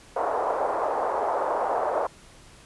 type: band-pass noise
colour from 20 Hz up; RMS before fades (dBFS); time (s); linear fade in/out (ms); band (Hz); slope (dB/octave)
pink; -26; 0.16-2.07; 5; 520 to 1000; 24
effects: pink hiss -51 dBFS RMS until 2.65 s + resampled to 24000 Hz